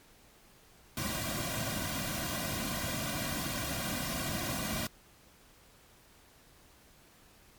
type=noise with comb filter; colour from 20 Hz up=pink; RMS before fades=-35 dBFS; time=0.97-4.87 s; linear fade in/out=2 ms; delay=2.3 ms; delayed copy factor=-0.95; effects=pink hiss -60 dBFS RMS until 7.58 s + MP3 96 kbps